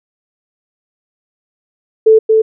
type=tone with echo; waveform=sine; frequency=440 Hz; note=A4; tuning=in tune; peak=-3 dBFS; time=2.06-2.19 s; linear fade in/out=10 ms; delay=230 ms; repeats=1; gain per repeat=-3 dB; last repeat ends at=2.42 s; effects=none